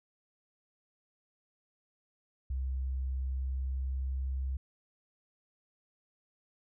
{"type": "tone with pitch glide", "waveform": "sine", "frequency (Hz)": [65.41, 66.06], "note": ["C2", "C2"], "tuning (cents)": [0, 17], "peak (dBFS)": -31, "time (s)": [2.5, 4.57], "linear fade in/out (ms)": 5, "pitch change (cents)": 17, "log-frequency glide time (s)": [3.16, 4.37], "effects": []}